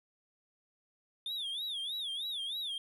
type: tone with vibrato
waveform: triangle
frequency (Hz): 3519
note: A7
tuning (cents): 0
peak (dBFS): -34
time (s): 1.26-2.78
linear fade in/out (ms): 2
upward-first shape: sine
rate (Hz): 3.2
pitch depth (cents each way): 180
effects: none